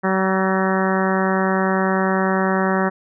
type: harmonic tone with a mistuned harmonic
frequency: 190 Hz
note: F#3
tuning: 46 cents sharp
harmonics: 1 / 2 / 3 / 4 / 5 / 6 / 7 / 8 / 9 / 10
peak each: -20 / -23 / -25 / -26 / -27 / -28 / -28 / -29 / -30 / -30 dBFS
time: 0.03-2.9 s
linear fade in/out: 20 ms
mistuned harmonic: 10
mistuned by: -34 cents
effects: none